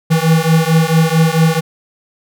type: beating tone pair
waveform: square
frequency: 159.6 / 164.1 Hz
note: D#3 / E3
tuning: +44 / -8 cents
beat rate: 4.5 Hz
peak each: -13 dBFS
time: 0.1-1.61 s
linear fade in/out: 20 ms
effects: none